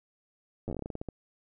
slowing click train, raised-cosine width 2 ms, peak -23 dBFS, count 14, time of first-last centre 0.68-1.087 s, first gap 9 ms, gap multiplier 1.19, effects none

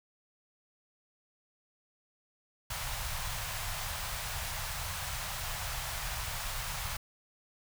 pink band-stop noise, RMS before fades -37 dBFS, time 2.7-6.97 s, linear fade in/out 5 ms, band 130 to 690 Hz, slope 24 dB/octave, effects none

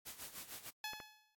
white noise with tremolo, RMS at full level -47 dBFS, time 0.05-0.71 s, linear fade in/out 20 ms, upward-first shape sine, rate 6.6 Hz, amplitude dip 75%
10% pulse tone with exponential decay, 855 Hz, A5, 50 cents flat, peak -31 dBFS, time 0.84-1.35 s, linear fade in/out 2 ms, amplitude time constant 110 ms
clicks, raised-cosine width 0.5 ms, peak -33 dBFS, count 2, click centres 0.934 / 1.002 s
effects AAC 64 kbps

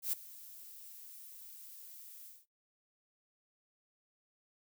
violet noise with ADSR envelope, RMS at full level -32 dBFS, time 0.02-2.46 s, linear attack 110 ms, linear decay 6 ms, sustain -20 dB, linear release 200 ms, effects noise-tail reverb RT60 0.2 s tail -24 dB re dry

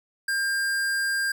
square tone, 1600 Hz, G6, 35 cents sharp, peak -24 dBFS, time 0.28-1.32 s, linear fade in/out 5 ms, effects none

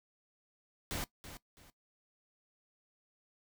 pink noise with echo, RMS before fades -38 dBFS, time 0.91-1.04 s, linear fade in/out 0 ms, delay 330 ms, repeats 2, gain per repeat -11 dB, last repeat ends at 1.7 s, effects noise-tail reverb RT60 0.1 s tail -18 dB re dry

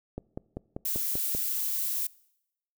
click train, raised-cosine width 2 ms, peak -21 dBFS, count 7, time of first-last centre 0.18-1.35 s, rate 5.13 Hz
violet noise, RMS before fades -30 dBFS, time 0.85-2.07 s, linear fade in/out 5 ms
effects noise-tail reverb RT60 0.8 s tail -23 dB re dry

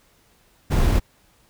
brown noise with sample-and-hold, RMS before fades -17 dBFS, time 0.7-1 s, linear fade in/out 20 ms, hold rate 7350 Hz, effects pink hiss -59 dBFS RMS until 1.49 s

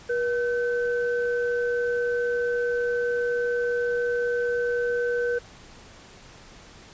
sine tone pair together, 481.3 / 1528 Hz, B4 / G6, -45 / -45 cents, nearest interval octave + minor sixth, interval 2000 cents, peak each -23 / -30 dBFS, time 0.09-5.39 s, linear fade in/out 10 ms, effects pink hiss -48 dBFS RMS until 6.93 s + resampled to 16000 Hz

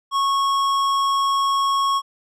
sine tone with tanh clipping, 1100 Hz, C#6, 14 cents flat, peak -19 dBFS, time 0.11-2.02 s, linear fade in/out 50 ms, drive 14 dB, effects none

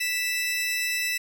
sawtooth tone pair together, 1975.5 / 2637 Hz, B6 / E7, 0 / 0 cents, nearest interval perfect fourth, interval 500 cents, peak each -25 / -24 dBFS, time 0-1.18 s, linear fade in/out 10 ms, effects none

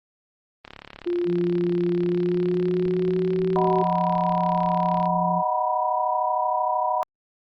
click train, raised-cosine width 0.3 ms, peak -22 dBFS, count 157, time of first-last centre 0.65-5.057 s, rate 35.4 Hz
sine tone with pitch glide, 349.2 to 376.4 Hz, F4 to F#4, 0 to +30 cents, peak -21 dBFS, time 1.06-3.83 s, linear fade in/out 10 ms, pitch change +130 cents, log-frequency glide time 1.94-3.52 s
sine tone, 174.61 Hz, F3, in tune, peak -25 dBFS, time 1.25-5.43 s, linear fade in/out 50 ms
sine chord, B major seventh, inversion first, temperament equal with one note detuned, 622.3 / 740 / 954.7 / 987.8 Hz, D#5 / F#5 / A#5 / B5, 0 / 0 / +41 / 0 cents, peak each -28 / -25 / -28 / -25 dBFS, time 3.56-7.03 s, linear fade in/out 0 ms
effects Opus 24 kbps

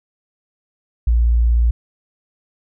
sine tone, 58.27 Hz, A#1, in tune, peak -11 dBFS, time 1.07-1.71 s, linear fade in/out 5 ms, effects none

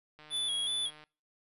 click train, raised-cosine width 0.3 ms, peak -37 dBFS, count 130, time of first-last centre 0.19-1.039 s, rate 152 Hz
square tone with vibrato, 3400 Hz, G#7, 40 cents sharp, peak -31 dBFS, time 0.3-0.91 s, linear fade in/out 50 ms, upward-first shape square, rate 2.7 Hz, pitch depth 42 cents each way
violet noise with exponential decay, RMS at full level -48 dBFS, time 0.36-0.47 s, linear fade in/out 2 ms, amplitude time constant 22 ms
effects noise-tail reverb RT60 0.4 s tail -25 dB re dry + resampled to 32000 Hz

